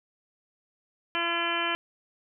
harmonic tone, 340 Hz, F4, 46 cents flat, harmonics 1 / 2 / 3 / 4 / 5 / 6 / 7 / 8 / 9, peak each -36 / -36 / -33 / -34 / -33 / -40 / -33 / -37 / -33 dBFS, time 1.15-1.75 s, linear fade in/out 0 ms, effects none

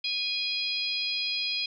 harmonic tone, 824 Hz, G#5, 14 cents flat, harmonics 3 / 4 / 5 / 6, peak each -33 / -33 / -33 / -33 dBFS, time 0.04-1.66 s, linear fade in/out 5 ms, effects none

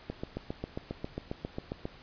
click train, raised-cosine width 2 ms, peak -21 dBFS, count 14, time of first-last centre 0.1-1.854 s, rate 7.41 Hz, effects pink hiss -53 dBFS RMS until 2.02 s + resampled to 11025 Hz

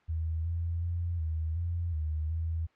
sine tone with pitch steps, 80.7 / 84.3 / 86 / 79.9 / 85.6 / 77.7 / 81.7 Hz, E2 / E2 / F2 / D#2 / F2 / D#2 / E2, -36 / +39 / -26 / +47 / -34 / -2 / -15 cents, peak -29 dBFS, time 0.08-2.67 s, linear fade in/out 20 ms, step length 370 ms, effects white hiss -66 dBFS RMS until 2.75 s + low-pass 2000 Hz 12 dB/octave

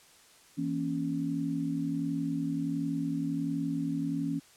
sine chord, A# diminished, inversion second, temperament equal with one note detuned, 164.81 / 235.8 / 277.2 Hz, E3 / A#3 / C#4, 0 / +20 / 0 cents, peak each -34 / -37 / -31 dBFS, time 0.57-4.4 s, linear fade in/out 20 ms, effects white hiss -58 dBFS RMS until 4.56 s + low-pass 10000 Hz 12 dB/octave

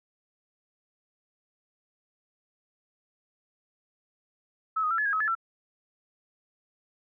sine tone with pitch steps, 1297 / 1245 / 1350 / 1712 / 1635 / 1281 / 1721 / 1345 Hz, E6 / D#6 / E6 / A6 / G#6 / E6 / A6 / E6, -28 / +1 / +41 / -48 / -28 / -50 / -39 / +34 cents, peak -24 dBFS, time 4.76-5.352 s, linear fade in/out 10 ms, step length 74 ms, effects none

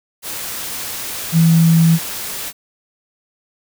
sine tone in noise, 164.81 Hz, E3, in tune, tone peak -8 dBFS, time 1.32-1.99 s, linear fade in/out 50 ms, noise white, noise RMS -26 dBFS, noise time 0.22-2.53 s, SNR +15 dB, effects none

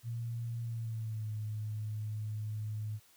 sine tone with pitch glide, 116.9 to 107.2 Hz, A#2 to A2, +5 to -45 cents, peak -35 dBFS, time 0.03-3 s, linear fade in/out 50 ms, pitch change -150 cents, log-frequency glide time 0.62-1.32 s, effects white hiss -64 dBFS RMS until 3.16 s

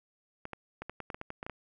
clicks, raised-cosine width 0.5 ms, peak -24 dBFS, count 12, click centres 0.454 / 0.533 / 0.82 / 0.896 / 1.003 / 1.102 / 1.145 / 1.214 / 1.304 / 1.429 / 1.465 / 1.497 s, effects none

